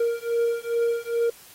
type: beating tone pair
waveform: triangle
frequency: 466.2 / 468.6 Hz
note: A#4 / A#4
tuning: 0 / +9 cents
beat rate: 2.4 Hz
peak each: -23 dBFS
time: 0-1.3 s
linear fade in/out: 5 ms
effects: white hiss -49 dBFS RMS until 1.54 s + AAC 48 kbps